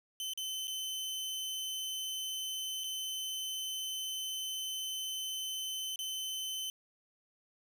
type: tone with dropouts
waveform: sawtooth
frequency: 3056 Hz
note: G7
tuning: 45 cents flat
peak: -33 dBFS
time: 0.2-6.7 s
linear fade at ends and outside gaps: 1 ms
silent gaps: 0.335-0.375 / 0.672-0.679 / 2.837-2.841 / 5.959-5.99 s
effects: none